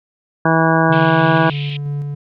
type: harmonic tone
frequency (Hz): 162.5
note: E3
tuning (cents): -24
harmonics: 1 / 2 / 3 / 4 / 5 / 6 / 7 / 9 / 10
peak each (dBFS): -16 / -18 / -22 / -19 / -21 / -20 / -22 / -21 / -22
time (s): 0.45-1.5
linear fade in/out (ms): 5
type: tone with tremolo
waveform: triangle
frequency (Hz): 144.1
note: D3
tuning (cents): -33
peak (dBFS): -17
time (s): 0.89-2.15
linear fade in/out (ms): 10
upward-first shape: square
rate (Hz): 3.1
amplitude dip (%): 25
type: band-pass noise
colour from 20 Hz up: pink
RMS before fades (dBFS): -31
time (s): 0.92-1.77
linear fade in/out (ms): 5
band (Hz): 2400 to 3500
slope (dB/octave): 48
effects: none